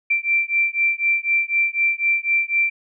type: beating tone pair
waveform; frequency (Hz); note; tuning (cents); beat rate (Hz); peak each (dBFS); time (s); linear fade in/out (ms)
sine; 2349 / 2353; D7 / D7; 0 / +3; 4; -20; 0.1-2.7; 10
effects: none